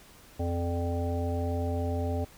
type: harmonic tone with a mistuned harmonic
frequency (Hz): 86.4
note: F2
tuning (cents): -18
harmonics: 1 / 3 / 5 / 7 / 9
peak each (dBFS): -29 / -35 / -37 / -37 / -39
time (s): 0.39-2.25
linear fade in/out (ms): 10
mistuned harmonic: 7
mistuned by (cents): -28
effects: pink hiss -54 dBFS RMS until 2.37 s